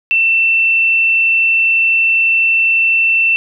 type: tone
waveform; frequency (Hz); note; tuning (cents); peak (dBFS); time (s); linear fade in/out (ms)
sine; 2682; E7; +29; -9; 0.11-3.36; 0
effects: none